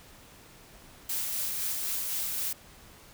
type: noise with tremolo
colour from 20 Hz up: blue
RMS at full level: -31 dBFS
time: 1.09-2.53 s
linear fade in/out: 5 ms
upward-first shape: sine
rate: 3.9 Hz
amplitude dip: 25%
effects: pink hiss -53 dBFS RMS until 3.13 s